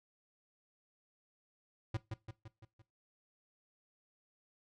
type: tone with echo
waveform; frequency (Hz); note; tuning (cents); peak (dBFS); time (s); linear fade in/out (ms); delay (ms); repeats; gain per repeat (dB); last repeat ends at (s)
square; 110; A2; 0; -34; 1.94-1.97; 5; 170; 5; -5; 2.82
effects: noise-tail reverb RT60 0.2 s tail -17 dB re dry + low-pass 5000 Hz 12 dB/octave